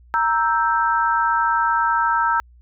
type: chord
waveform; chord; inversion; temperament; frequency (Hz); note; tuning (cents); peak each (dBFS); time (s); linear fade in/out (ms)
sine; E diminished; second; equal; 932.3 / 1318.5 / 1568; Bb5 / E6 / G6; 0 / 0 / 0; -19 / -20 / -23; 0.14-2.4; 0
effects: added 60 Hz sine -46 dBFS peak until 2.61 s